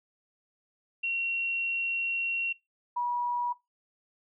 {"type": "tone pair in turn", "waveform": "sine", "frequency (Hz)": [2737, 967.7], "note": ["F7", "B5"], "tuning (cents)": [-36, -36], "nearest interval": "octave + tritone", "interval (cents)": 1800, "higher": "first", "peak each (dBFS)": -27, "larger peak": "neither", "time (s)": [[1.03, 2.53], [2.96, 3.53]], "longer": "first", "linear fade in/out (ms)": 10, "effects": ["noise-tail reverb RT60 0.2 s tail -20 dB re dry"]}